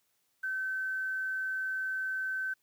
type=tone with quantisation; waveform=sine; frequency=1535 Hz; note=G6; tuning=37 cents flat; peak=-31 dBFS; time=0.43-2.54 s; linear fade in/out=10 ms; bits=10; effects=white hiss -75 dBFS RMS until 2.62 s + high-pass 60 Hz 12 dB/octave